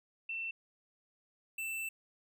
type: tone pair in turn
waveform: sine / square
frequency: 2686 / 2664 Hz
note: E7 / E7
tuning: +32 / +18 cents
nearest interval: unison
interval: 14 cents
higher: first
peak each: -36 / -37 dBFS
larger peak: first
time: 0.29-0.51 / 1.58-1.89 s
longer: second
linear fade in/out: 5 ms
effects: none